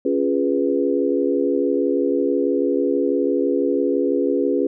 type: chord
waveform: sine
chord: C# dominant seventh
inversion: none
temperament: equal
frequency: 277.2 / 349.2 / 415.3 / 493.9 Hz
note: C#4 / E#4 / G#4 / B4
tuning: 0 / 0 / 0 / 0 cents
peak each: -21 / -23 / -22 / -23 dBFS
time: 0.05-4.67 s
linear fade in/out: 5 ms
effects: none